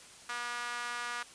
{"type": "tone with high-pass filter", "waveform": "sawtooth", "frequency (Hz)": 240.7, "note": "B3", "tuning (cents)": -44, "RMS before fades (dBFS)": -38, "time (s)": [0.29, 1.23], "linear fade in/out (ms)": 5, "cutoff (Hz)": 1300, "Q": 2.2, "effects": ["white hiss -53 dBFS RMS until 1.34 s", "resampled to 22050 Hz"]}